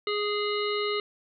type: harmonic tone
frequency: 415.3 Hz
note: G#4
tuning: in tune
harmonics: 1 / 3 / 5 / 7 / 9 / 10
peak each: -28 / -33 / -35 / -36 / -38 / -38 dBFS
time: 0.07-1 s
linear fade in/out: 2 ms
effects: none